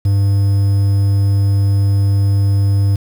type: tone with quantisation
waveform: triangle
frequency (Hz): 99.5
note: G2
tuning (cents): +26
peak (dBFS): -8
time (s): 0.05-2.96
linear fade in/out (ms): 5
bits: 6
effects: none